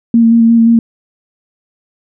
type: tone with vibrato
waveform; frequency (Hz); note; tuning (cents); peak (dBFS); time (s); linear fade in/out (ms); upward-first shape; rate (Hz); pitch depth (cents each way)
sine; 230; A#3; -23; -4; 0.14-0.79; 2; square; 5.7; 14
effects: none